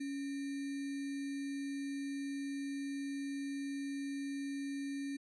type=tone with sample-and-hold; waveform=sine; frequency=278.6 Hz; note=C#4; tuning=9 cents sharp; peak=-37 dBFS; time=0-5.17 s; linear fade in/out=10 ms; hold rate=2100 Hz; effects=resampled to 24000 Hz